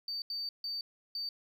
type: tone bursts at uneven times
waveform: sine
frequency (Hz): 4599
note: D8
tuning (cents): -37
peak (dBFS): -33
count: 4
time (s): 0.08-0.22 / 0.3-0.49 / 0.64-0.81 / 1.15-1.29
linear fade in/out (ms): 2
effects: tanh soft clip ceiling -32 dBFS + 12-bit